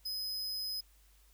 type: tone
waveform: 45% pulse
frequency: 5050 Hz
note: D#8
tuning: 25 cents sharp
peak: -36 dBFS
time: 0.05-0.81 s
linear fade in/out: 10 ms
effects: added 50 Hz sine -62 dBFS peak until 1.33 s + white hiss -68 dBFS RMS until 1.33 s